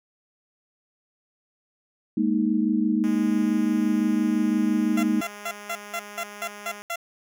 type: chord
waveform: sine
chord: Ab suspended second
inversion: none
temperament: just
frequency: 207.7 / 233.6 / 311.5 Hz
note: Ab3 / Bb3 / Eb4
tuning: 0 / +4 / +2 cents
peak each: -24 dBFS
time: 2.17-5.21 s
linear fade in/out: 5 ms
type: tone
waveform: 5% pulse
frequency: 206.1 Hz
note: G#3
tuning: 13 cents flat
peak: -27 dBFS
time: 3.04-6.82 s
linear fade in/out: 0 ms
type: tone bursts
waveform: 15% pulse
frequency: 683 Hz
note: F5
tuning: 39 cents flat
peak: -21 dBFS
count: 9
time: 4.97-6.959 s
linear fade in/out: 5 ms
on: 61 ms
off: 180 ms
effects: none

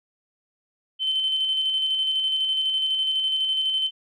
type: tone with tremolo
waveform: sine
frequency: 3074 Hz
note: G7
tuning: 35 cents flat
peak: -19 dBFS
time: 0.99-3.91 s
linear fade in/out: 50 ms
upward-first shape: square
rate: 12 Hz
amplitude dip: 30%
effects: tanh soft clip ceiling -15 dBFS

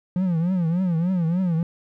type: tone with vibrato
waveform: triangle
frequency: 174.61 Hz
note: F3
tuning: in tune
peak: -17 dBFS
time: 0.16-1.63 s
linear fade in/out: 2 ms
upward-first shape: triangle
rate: 3.4 Hz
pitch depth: 170 cents each way
effects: none

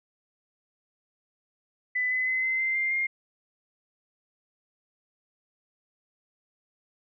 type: tone with pitch steps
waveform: sine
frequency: 2000 / 2020 / 2040 / 2060 / 2080 / 2101 / 2121 Hz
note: B6 / B6 / C7 / C7 / C7 / C7 / C7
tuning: +21 / +39 / -44 / -28 / -11 / +7 / +23 cents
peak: -24 dBFS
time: 1.95-3.07 s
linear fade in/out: 10 ms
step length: 160 ms
effects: none

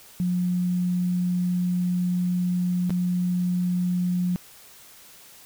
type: tone with dropouts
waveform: sine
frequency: 179 Hz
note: F3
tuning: 43 cents sharp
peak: -21 dBFS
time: 0.2-4.36 s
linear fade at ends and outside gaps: 0 ms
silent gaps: 2.896-2.905 s
effects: white hiss -49 dBFS RMS until 5.45 s

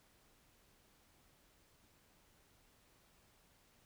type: silence
effects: pink hiss -70 dBFS RMS until 3.85 s

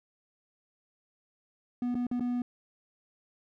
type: tone with dropouts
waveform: triangle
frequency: 244.8 Hz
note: B3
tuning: 15 cents flat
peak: -26 dBFS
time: 1.82-2.42 s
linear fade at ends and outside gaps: 2 ms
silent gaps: 1.945-1.952 / 2.068-2.113 / 2.197-2.206 s
effects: none

